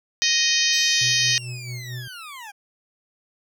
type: harmonic tone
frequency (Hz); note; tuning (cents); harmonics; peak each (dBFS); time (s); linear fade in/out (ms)
622.3; D#5; 0; 3 / 4 / 5 / 6 / 7 / 8 / 9 / 10; -26 / -26 / -26 / -26 / -26 / -26 / -26 / -26; 0.22-1.38; 0
type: linear sweep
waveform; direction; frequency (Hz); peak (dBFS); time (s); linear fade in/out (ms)
20% pulse; down; 4000 to 778; -31; 0.72-2.52; 20
type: tone with tremolo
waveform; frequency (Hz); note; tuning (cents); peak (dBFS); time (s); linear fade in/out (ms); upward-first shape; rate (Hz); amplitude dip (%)
triangle; 123.47; B2; 0; -27; 1.01-2.08; 5; sine; 4.5; 55
effects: none

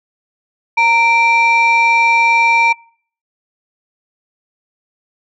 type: tone pair together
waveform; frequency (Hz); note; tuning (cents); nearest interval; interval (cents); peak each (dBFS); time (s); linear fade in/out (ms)
sine; 922.6 / 2349; A#5 / D7; -18 / 0; octave + major third; 1618; -10; 0.77-2.73; 10
effects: noise-tail reverb RT60 0.5 s tail -24 dB re dry + tanh soft clip ceiling -5 dBFS

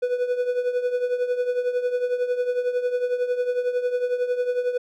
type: tone with tremolo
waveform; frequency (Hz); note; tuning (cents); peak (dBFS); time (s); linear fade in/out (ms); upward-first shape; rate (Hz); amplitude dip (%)
triangle; 493.9; B4; 0; -16; 0.02-4.78; 10; triangle; 11; 75
effects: none

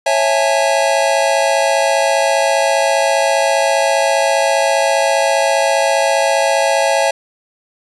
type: chord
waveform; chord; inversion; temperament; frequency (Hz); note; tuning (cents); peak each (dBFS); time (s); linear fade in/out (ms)
square; A major seventh; first; just; 550 / 660 / 825 / 880; C#5 / E5 / G#5 / A5; -14 / +2 / -12 / 0; -17 / -17 / -19 / -21; 0.06-7.11; 5
effects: resampled to 24000 Hz + 8-bit

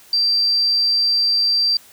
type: tone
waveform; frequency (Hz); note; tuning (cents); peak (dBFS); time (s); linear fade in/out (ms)
sine; 4699; D8; 0; -14; 0.13-1.77; 2
effects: white hiss -47 dBFS RMS until 1.92 s

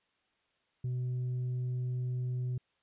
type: tone with tanh clipping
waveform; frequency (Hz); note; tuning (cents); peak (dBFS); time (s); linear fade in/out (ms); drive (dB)
sine; 125.3; B2; +25; -32; 0.84-2.58; 5; 2
effects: white hiss -75 dBFS RMS until 2.82 s + resampled to 8000 Hz

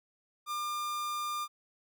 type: tone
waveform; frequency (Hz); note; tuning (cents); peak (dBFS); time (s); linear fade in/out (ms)
45% pulse; 1200; D6; +37; -33; 0.46-1.48; 50
effects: none

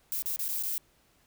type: noise with dropouts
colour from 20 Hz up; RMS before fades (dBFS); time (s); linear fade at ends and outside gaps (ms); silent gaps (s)
violet; -32; 0.12-0.78; 0; 0.221-0.259 / 0.361-0.392 / 0.481-0.488 / 0.626-0.635
effects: pink hiss -66 dBFS RMS until 1.26 s

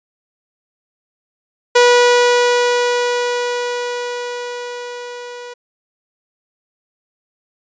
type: tone with level ramp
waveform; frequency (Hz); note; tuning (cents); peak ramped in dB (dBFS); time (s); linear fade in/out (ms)
sawtooth; 486.9; B4; -25; -3 to -26; 1.75-5.54; 10
effects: resampled to 16000 Hz

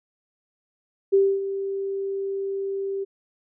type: tone with ADSR envelope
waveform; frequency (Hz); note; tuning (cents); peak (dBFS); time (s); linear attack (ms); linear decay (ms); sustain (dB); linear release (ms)
sine; 392; G4; 0; -13; 1.12-3.05; 20; 260; -12; 21
effects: none

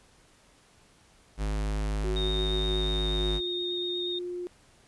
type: tone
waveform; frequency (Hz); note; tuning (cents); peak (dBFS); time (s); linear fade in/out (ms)
square; 51.91; G#1; 0; -28; 1.37-3.41; 50
type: tone with pitch glide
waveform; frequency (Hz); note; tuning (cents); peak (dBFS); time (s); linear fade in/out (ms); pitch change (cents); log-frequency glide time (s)
sine; 370 to 355.3; F#4 to F4; 0 to +30; -32; 2.04-4.47; 0; -70; 2.59-3.52
type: tone with vibrato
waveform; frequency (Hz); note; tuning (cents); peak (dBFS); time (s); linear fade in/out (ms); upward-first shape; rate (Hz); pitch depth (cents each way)
sine; 3693; A#7; -17; -31; 2.16-4.19; 5; square; 8.4; 10
effects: pink hiss -60 dBFS RMS until 4.87 s + resampled to 24000 Hz

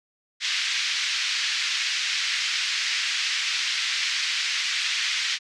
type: band-pass noise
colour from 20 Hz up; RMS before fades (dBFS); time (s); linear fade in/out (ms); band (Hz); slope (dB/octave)
pink; -26; 0.4-5.39; 50; 1900 to 5800; 24
effects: low-pass 9000 Hz 12 dB/octave

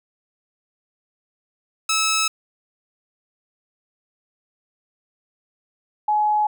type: tone pair in turn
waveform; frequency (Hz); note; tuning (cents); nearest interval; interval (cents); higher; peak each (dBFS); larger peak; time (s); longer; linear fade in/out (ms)
10% pulse / sine; 1300 / 845.1; E6 / G#5; -24 / +30; perfect fifth; 746; first; -10 / -16; first; 1.89-2.28 / 6.08-6.47; neither; 5
effects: none

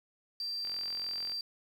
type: tone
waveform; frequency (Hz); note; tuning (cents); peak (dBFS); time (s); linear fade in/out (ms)
sine; 4699; D8; 0; -34; 0.4-1.41; 2
type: click train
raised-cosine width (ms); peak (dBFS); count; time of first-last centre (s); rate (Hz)
0.3; -33; 30; 0.65-1.32; 43.3
effects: 9-bit

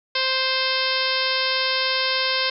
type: harmonic tone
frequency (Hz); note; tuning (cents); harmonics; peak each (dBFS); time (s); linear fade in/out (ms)
523.3; C5; 0; 1 / 2 / 3 / 4 / 5 / 6 / 7 / 8 / 9 / 10; -29 / -29 / -29 / -29 / -29 / -29 / -29 / -29 / -29 / -29; 0.15-2.5; 5
effects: none

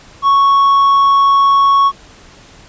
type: tone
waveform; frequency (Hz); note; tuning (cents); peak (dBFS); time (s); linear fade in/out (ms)
triangle; 1108.7; C#6; 0; -5; 0.22-1.92; 50
effects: pink hiss -41 dBFS RMS until 2.68 s + resampled to 16000 Hz

